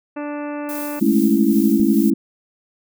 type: harmonic tone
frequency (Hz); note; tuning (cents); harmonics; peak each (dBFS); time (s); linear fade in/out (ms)
293.3; D4; -2; 1 / 2 / 3 / 4 / 5 / 6 / 7 / 8 / 9; -26 / -30 / -35 / -38 / -40 / -43 / -47 / -48 / -43; 0.16-1; 10
type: noise with tremolo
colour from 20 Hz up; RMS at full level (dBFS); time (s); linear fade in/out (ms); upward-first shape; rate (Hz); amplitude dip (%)
violet; -31; 0.69-2.1; 0; sine; 2.4; 45
type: chord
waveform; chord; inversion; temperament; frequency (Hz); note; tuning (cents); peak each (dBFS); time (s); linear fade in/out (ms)
sine; A major seventh; third; equal; 207.7 / 220 / 277.2 / 329.6; G#3 / A3 / C#4 / E4; 0 / 0 / 0 / 0; -18; 1.01-2.14; 10
type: click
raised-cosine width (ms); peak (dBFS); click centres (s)
3; -17; 1.799
effects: none